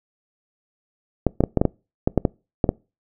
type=clicks; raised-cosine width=2 ms; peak=-3 dBFS; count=11; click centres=1.267 / 1.406 / 1.438 / 1.573 / 1.615 / 1.653 / 2.075 / 2.177 / 2.252 / 2.642 / 2.691 s; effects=noise-tail reverb RT60 0.3 s tail -25 dB re dry